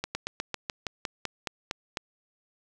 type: slowing click train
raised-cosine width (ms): 0.2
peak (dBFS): -13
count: 12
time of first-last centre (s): 0.04-1.972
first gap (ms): 110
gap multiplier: 1.09
effects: none